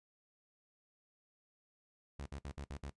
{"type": "tone bursts", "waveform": "sawtooth", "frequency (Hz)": 70.4, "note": "C#2", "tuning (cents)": 27, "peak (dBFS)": -39, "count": 6, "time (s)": [2.19, 2.899], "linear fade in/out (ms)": 5, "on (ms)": 69, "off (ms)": 59, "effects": ["noise-tail reverb RT60 0.1 s tail -17 dB re dry", "resampled to 22050 Hz"]}